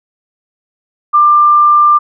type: tone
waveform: sine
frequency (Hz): 1190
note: D6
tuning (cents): +22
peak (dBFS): -4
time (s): 1.13-1.99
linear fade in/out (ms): 20
effects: none